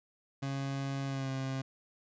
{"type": "tone with pitch glide", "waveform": "30% pulse", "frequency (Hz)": [137.2, 133.37], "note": ["C#3", "C3"], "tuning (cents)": [-17, 34], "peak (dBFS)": -31, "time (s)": [0.42, 1.62], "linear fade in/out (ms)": 10, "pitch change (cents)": -49, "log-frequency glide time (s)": [1.06, 1.3], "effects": ["resampled to 16000 Hz"]}